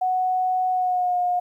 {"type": "tone with pitch glide", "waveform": "sine", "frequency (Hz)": [740, 716.4], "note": ["F#5", "F5"], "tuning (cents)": [0, 44], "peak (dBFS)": -19, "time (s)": [0.01, 1.4], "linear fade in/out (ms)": 10, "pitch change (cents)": -56, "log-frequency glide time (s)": [0.7, 1.18], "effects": ["10-bit"]}